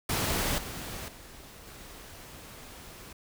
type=noise with level steps; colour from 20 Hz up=pink; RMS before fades=-29 / -39 / -49 / -47 dBFS; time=0.09-3.13 s; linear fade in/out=5 ms; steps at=0.58 / 1.08 / 1.67 s; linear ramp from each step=2 ms; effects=none